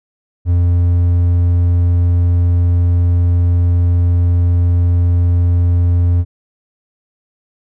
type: tone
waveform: triangle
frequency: 87.31 Hz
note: F2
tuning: in tune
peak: -7 dBFS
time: 0.45-6.25 s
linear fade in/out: 50 ms
effects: none